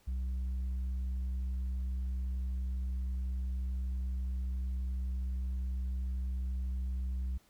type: tone with tanh clipping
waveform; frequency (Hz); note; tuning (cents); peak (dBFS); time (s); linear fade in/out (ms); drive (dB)
triangle; 63.7; C2; -46; -33; 0.07-7.38; 10; 8
effects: pink hiss -67 dBFS RMS until 7.49 s